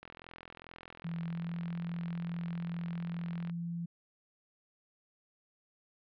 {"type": "click train", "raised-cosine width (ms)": 0.3, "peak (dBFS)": -31, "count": 148, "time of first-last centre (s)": [0.03, 3.497], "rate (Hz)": 42.4}
{"type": "tone with pitch glide", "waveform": "sine", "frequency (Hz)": [167.3, 170.13], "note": ["E3", "F3"], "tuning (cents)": [26, -45], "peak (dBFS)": -35, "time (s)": [1.04, 3.86], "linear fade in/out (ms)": 10, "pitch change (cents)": 29, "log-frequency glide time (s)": [1.28, 1.6]}
{"effects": ["low-pass 3000 Hz 12 dB/octave"]}